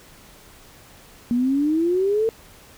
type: exponential sweep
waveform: sine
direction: up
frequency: 234.9 to 458 Hz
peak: -17 dBFS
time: 1.31-2.29 s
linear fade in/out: 0 ms
effects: pink hiss -48 dBFS RMS until 2.77 s